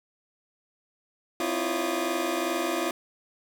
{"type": "tone cluster", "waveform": "25% pulse", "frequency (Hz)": [261.1, 324.8, 347.2, 563, 1225], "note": ["C4", "E4", "F4", "C#5", "D#6"], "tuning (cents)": [-3, -26, -10, 27, -27], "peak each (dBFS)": [-32, -28, -26, -31, -32], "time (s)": [1.4, 2.91], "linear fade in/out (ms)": 2, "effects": []}